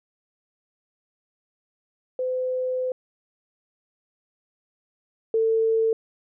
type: tone pair in turn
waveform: sine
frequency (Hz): 510 / 447.6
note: C5 / A4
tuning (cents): -44 / +30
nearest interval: major second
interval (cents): 226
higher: first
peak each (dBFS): -23 / -18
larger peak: second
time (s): 2.19-2.92 / 5.34-5.93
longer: first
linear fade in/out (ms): 2
effects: none